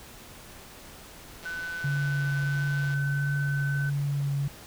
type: click train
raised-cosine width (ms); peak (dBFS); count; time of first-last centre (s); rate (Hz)
0.2; -28; 256; 1.43-2.939; 169
type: tone with pitch glide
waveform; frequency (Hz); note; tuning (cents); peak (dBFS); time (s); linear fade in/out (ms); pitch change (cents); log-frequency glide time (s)
sine; 1504 to 1518; F#6 to F#6; +28 to +44; -32; 1.45-3.9; 10; +16; 1.95-2.87
type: tone with vibrato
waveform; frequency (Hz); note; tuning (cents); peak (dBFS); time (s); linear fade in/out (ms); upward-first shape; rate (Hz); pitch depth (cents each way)
sine; 141.4; C#3; +35; -25; 1.84-4.48; 5; triangle; 1.5; 13
effects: pink hiss -47 dBFS RMS until 4.66 s